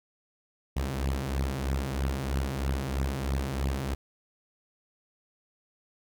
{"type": "beating tone pair", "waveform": "sawtooth", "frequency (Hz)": [65.41, 68.51], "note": ["C2", "C#2"], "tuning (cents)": [0, -20], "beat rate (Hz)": 3.1, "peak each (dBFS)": [-28, -26], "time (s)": [0.76, 3.95], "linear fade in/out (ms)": 10, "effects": []}